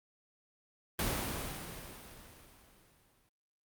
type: noise with exponential decay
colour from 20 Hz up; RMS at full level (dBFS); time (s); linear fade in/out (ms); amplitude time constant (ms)
pink; -32; 0.99-3.29; 2; 500
effects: Opus 48 kbps